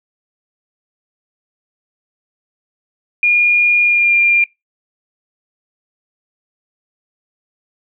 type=tone with pitch glide; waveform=sine; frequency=2426 to 2395 Hz; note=D#7 to D7; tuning=-44 to +33 cents; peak=-9 dBFS; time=3.23-4.44 s; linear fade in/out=2 ms; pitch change=-23 cents; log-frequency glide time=3.83-4.14 s; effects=noise-tail reverb RT60 0.2 s tail -22 dB re dry